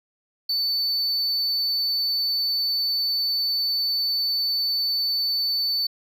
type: tone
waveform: triangle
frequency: 4510 Hz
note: C#8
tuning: 29 cents sharp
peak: -20 dBFS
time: 0.49-5.87 s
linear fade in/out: 5 ms
effects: none